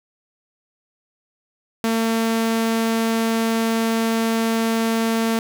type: tone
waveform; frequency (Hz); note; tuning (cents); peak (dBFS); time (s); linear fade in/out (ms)
sawtooth; 226.2; A3; +48; -14; 1.84-5.39; 0
effects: none